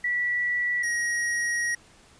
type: tone pair in turn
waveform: sine / square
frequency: 1951 / 1892.2 Hz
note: B6 / A#6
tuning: -22 / +25 cents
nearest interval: minor second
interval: 53 cents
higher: first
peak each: -23 / -25 dBFS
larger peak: first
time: 0.04-0.83 / 0.83-1.75 s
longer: second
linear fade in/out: 5 ms
effects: pink hiss -55 dBFS RMS until 2.19 s + resampled to 22050 Hz